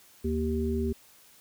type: harmonic tone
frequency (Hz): 77.78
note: D#2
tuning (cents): 0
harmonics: 1 / 3 / 5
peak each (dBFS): -30 / -30 / -31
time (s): 0.24-0.93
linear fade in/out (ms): 10
effects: white hiss -57 dBFS RMS until 1.4 s